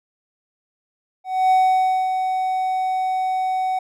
triangle tone with ADSR envelope, 750 Hz, F#5, 23 cents sharp, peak -10 dBFS, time 1.24-3.79 s, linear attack 270 ms, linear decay 570 ms, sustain -7 dB, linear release 6 ms, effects none

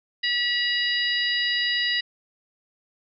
harmonic tone with a mistuned harmonic, 969 Hz, B5, 33 cents flat, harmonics 2 / 3 / 4 / 5, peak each -25 / -27 / -28 / -29 dBFS, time 0.23-2.01 s, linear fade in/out 10 ms, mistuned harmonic 3, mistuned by -19 cents, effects none

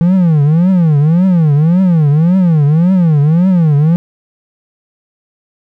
triangle tone with vibrato, 164.81 Hz, E3, in tune, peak -4 dBFS, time 0.01-3.96 s, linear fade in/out 0 ms, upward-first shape triangle, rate 1.8 Hz, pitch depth 280 cents each way, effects none

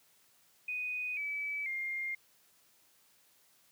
sine tone with pitch steps, 2489 / 2296 / 2117 Hz, D#7 / D7 / C7, 0 / -40 / +20 cents, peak -34 dBFS, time 0.68-2.15 s, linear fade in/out 5 ms, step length 490 ms, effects white hiss -67 dBFS RMS until 3.71 s + high-pass 80 Hz 12 dB/octave

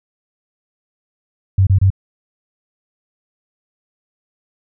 sine tone bursts, 96 Hz, G2, 36 cents flat, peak -8 dBFS, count 3, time 1.58-1.903 s, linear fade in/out 5 ms, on 89 ms, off 28 ms, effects none

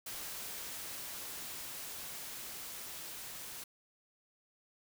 white noise with level ramp, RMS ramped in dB -43 to -46 dBFS, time 0.06-3.64 s, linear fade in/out 5 ms, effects none

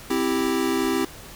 square chord, C major, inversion none, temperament equal, 261.6 / 329.6 / 392 Hz, C4 / E4 / G4, 0 / 0 / 0 cents, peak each -26 dBFS, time 0.1-1.05 s, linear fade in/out 5 ms, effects pink hiss -42 dBFS RMS until 1.35 s

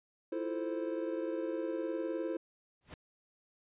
triangle chord, F major seventh, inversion third, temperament equal, 329.6 / 349.2 / 440 / 523.3 Hz, E4 / F4 / A4 / C5, 0 / 0 / 0 / 0 cents, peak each -35 / -41 / -39 / -37 dBFS, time 0.32-2.37 s, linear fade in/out 5 ms
pink noise with exponential growth, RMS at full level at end -43 dBFS, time 2.81-2.94 s, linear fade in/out 1 ms, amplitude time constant 27 ms
effects resampled to 8000 Hz

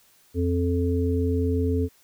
harmonic tone, 87.2 Hz, F2, 2 cents flat, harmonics 1 / 3 / 5, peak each -23 / -26 / -27 dBFS, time 0.34-1.89 s, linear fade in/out 50 ms, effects white hiss -59 dBFS RMS until 2.03 s

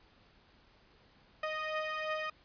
15% pulse beating tone pair, 619 / 621.9 Hz, D#5 / D#5, -9 / -1 cents, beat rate 2.9 Hz, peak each -34 / -29 dBFS, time 1.43-2.3 s, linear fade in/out 5 ms, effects pink hiss -64 dBFS RMS until 2.44 s + resampled to 11025 Hz

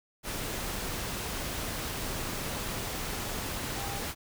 sine tone in noise, 798 Hz, G5, 31 cents sharp, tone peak -40 dBFS, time 3.76-4.03 s, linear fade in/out 50 ms, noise pink, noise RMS -35 dBFS, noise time 0.23-4.15 s, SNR -8 dB, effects none

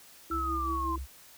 sine tone with tremolo, 329.6 Hz, E4, in tune, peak -34 dBFS, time 0.3-0.98 s, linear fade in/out 2 ms, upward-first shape sine, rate 5.4 Hz, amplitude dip 60%
sine tone with vibrato, 67.1 Hz, C2, 44 cents sharp, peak -34 dBFS, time 0.3-1.07 s, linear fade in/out 50 ms, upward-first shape triangle, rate 5.3 Hz, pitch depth 41 cents each way
sine exponential sweep, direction down, 1342 to 1028 Hz, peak -30 dBFS, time 0.31-0.96 s, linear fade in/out 5 ms
effects white hiss -54 dBFS RMS until 1.37 s

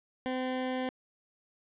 20% pulse tone, 256.7 Hz, C4, 33 cents flat, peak -26 dBFS, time 0.26-0.89 s, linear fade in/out 0 ms, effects resampled to 8000 Hz + 10-bit

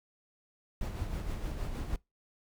brown noise with tremolo, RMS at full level -34 dBFS, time 0.81-1.96 s, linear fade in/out 2 ms, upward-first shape sine, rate 6.4 Hz, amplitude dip 45%, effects noise-tail reverb RT60 0.2 s tail -24 dB re dry

